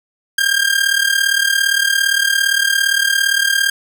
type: tone with amplitude modulation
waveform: sawtooth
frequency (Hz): 1603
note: G6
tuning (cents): +38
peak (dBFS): -6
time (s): 0.38-3.7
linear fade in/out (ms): 5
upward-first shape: sine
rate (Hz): 37.5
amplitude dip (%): 75
effects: none